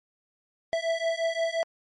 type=beating tone pair; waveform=square; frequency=658 / 663.7 Hz; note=E5 / E5; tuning=-3 / +12 cents; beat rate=5.7 Hz; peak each=-29 dBFS; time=0.73-1.63 s; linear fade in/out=0 ms; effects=low-pass 5000 Hz 12 dB/octave + MP3 48 kbps